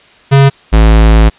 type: tone pair in turn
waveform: square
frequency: 137.7 / 54.65 Hz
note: C#3 / A1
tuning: -11 / -11 cents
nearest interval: octave + major third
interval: 1600 cents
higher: first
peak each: -3 dBFS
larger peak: neither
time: 0.31-0.5 / 0.72-1.3 s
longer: second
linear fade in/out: 20 ms
effects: white hiss -42 dBFS RMS until 1.38 s + resampled to 8000 Hz